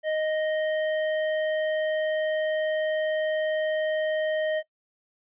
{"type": "tone with tanh clipping", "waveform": "sine", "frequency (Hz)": 622.3, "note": "D#5", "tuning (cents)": 0, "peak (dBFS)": -26, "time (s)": [0.03, 4.63], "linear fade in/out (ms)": 50, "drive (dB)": 16, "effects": ["noise-tail reverb RT60 0.1 s tail -18 dB re dry", "resampled to 8000 Hz"]}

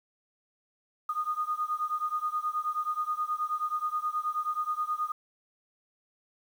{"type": "beating tone pair", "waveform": "sine", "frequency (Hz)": [1226, 1235.4], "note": ["D#6", "D#6"], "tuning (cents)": [-26, -13], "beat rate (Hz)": 9.4, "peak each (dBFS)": [-31, -32], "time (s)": [1.09, 5.12], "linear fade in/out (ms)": 5, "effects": ["9-bit"]}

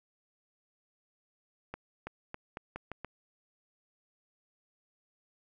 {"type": "accelerating click train", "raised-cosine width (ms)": 0.5, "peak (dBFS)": -24, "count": 7, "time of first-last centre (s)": [1.74, 3.047], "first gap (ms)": 330, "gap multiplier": 0.83, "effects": []}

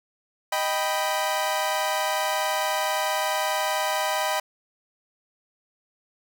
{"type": "chord", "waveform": "sawtooth", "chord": "Eb augmented", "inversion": "none", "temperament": "equal", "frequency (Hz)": [622.3, 784, 987.8], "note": ["Eb5", "G5", "B5"], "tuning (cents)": [0, 0, 0], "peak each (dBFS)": -24, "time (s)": [0.52, 4.4], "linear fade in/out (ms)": 5, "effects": []}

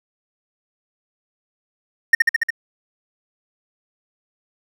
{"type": "tone with echo", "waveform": "triangle", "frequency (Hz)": 1841, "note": "A#6", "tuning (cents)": -22, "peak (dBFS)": -5, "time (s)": [2.13, 2.15], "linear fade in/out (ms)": 5, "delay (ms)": 71, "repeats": 5, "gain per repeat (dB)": -2, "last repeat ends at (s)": 2.505, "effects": []}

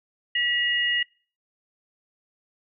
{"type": "tone pair together", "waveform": "sine", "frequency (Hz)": [1939.6, 2862], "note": ["B6", "F7"], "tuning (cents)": [-32, 42], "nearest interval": "perfect fifth", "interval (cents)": 674, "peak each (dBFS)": -24, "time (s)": [0.35, 1.03], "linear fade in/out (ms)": 5, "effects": ["noise-tail reverb RT60 0.4 s tail -24 dB re dry"]}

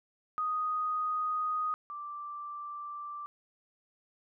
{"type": "tone pair in turn", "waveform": "sine", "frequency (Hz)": [1244.5, 1174.7], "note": ["D#6", "D6"], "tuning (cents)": [0, 0], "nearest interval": "minor second", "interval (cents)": 100, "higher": "first", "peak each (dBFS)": [-29, -38], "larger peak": "first", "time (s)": [[0.38, 1.74], [1.9, 3.26]], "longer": "neither", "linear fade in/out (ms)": 0, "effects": []}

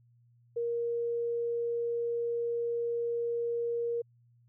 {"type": "tone", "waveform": "sine", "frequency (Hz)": 470, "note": "A#4", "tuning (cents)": 14, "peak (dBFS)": -29, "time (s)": [0.56, 4.02], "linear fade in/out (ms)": 10, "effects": ["added 119 Hz sine -61 dBFS peak until 4.48 s"]}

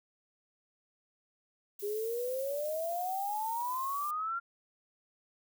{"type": "noise", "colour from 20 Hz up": "violet", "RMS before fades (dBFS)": -45, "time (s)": [1.79, 4.11], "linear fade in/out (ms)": 5}
{"type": "exponential sweep", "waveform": "sine", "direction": "up", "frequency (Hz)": [402.9, 1396.9], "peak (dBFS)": -32, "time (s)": [1.82, 4.4], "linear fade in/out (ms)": 20}
{"effects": []}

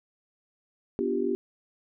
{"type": "chord", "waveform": "sine", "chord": "G dominant seventh", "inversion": "first", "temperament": "equal", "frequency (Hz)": [246.9, 293.7, 349.2, 392], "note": ["B3", "D4", "F4", "G4"], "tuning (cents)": [0, 0, 0, 0], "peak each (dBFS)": [-31, -33, -31, -28], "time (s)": [0.99, 1.35], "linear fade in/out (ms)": 0, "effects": []}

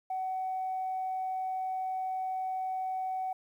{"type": "tone", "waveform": "sine", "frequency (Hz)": 752, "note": "F#5", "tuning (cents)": 28, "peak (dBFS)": -30, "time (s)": [0.1, 3.33], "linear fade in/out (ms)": 5, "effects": ["tanh soft clip ceiling -27 dBFS", "11-bit"]}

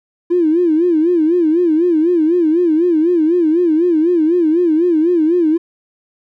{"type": "tone with vibrato", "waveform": "triangle", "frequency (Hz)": 332, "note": "E4", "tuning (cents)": 12, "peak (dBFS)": -6, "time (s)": [0.3, 5.58], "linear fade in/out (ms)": 20, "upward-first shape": "sine", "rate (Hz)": 4, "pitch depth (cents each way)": 140, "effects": ["tanh soft clip ceiling -8 dBFS"]}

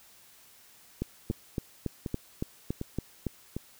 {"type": "two click trains", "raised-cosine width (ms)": 3, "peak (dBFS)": [-20, -17], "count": [4, 9], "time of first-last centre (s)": [[1.31, 3.566], [1.02, 3.267]], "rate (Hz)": [1.33, 3.56], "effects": ["white hiss -57 dBFS RMS until 3.79 s"]}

